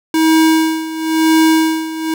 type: tone with tremolo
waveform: square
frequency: 319.6 Hz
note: D#4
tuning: 47 cents sharp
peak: -8 dBFS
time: 0.14-2.14 s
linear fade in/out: 2 ms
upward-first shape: sine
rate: 0.98 Hz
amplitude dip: 80%
effects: none